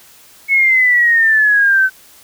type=exponential sweep; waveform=sine; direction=down; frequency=2209 to 1519 Hz; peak=-8 dBFS; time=0.48-1.9 s; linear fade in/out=50 ms; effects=white hiss -44 dBFS RMS until 2.23 s